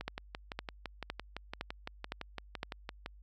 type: two click trains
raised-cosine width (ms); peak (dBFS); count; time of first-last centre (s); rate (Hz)
0.3; -23 / -20; 19 / 6; 0.01-3.061 / 0.08-2.631; 5.9 / 1.96
effects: added 50 Hz sine -53 dBFS peak until 3.22 s